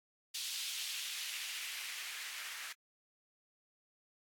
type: noise with band-pass filter sweep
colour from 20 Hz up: blue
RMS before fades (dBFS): -43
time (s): 0.34-2.73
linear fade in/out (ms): 10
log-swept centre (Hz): 3700 to 1700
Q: 1.6
effects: AAC 64 kbps